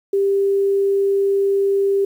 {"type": "tone", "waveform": "sine", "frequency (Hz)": 395.4, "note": "G4", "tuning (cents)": 15, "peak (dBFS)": -14, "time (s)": [0.13, 2.05], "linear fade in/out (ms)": 5, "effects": ["8-bit"]}